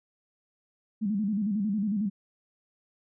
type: tone with vibrato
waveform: sine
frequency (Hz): 206.2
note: G#3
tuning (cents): -12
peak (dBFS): -25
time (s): 1.01-2.1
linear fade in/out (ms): 20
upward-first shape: square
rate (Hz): 11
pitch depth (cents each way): 94
effects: none